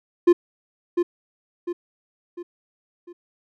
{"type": "tone with echo", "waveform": "triangle", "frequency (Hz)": 349.2, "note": "F4", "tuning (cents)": 0, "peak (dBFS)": -8, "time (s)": [0.27, 0.33], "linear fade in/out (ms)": 10, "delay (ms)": 700, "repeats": 4, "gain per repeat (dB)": -7, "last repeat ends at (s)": 3.13, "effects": []}